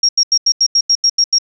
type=tone bursts; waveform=sine; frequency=5588 Hz; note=F8; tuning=in tune; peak=-8 dBFS; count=10; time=0.03-1.385 s; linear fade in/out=5 ms; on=59 ms; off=85 ms; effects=none